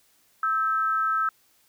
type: tone pair together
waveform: sine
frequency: 1303 / 1568 Hz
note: E6 / G6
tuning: -20 / 0 cents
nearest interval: minor third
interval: 320 cents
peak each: -22 / -30 dBFS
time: 0.43-1.29 s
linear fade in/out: 2 ms
effects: white hiss -63 dBFS RMS until 1.68 s